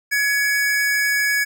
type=tone pair together; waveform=square; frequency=1684.1 / 2248 Hz; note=G#6 / C#7; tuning=+24 / +24 cents; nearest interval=perfect fourth; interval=500 cents; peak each=-19 / -23 dBFS; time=0.11-1.45 s; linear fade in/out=20 ms; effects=none